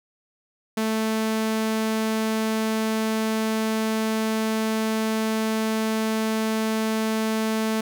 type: tone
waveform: sawtooth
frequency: 220 Hz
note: A3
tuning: in tune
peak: -18 dBFS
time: 0.77-7.81 s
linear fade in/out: 5 ms
effects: none